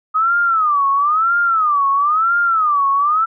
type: tone with vibrato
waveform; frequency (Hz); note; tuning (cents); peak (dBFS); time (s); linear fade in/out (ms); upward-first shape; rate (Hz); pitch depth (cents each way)
sine; 1244.5; D#6; 0; -12; 0.14-3.26; 20; sine; 1; 210
effects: none